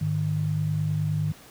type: tone pair together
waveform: sine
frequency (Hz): 103.83 / 153.48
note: G#2 / D#3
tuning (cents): 0 / -23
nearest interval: perfect fifth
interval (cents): 677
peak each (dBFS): -28 / -24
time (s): 0.01-1.32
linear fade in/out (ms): 5
effects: pink hiss -49 dBFS RMS until 1.5 s + high-pass 60 Hz 12 dB/octave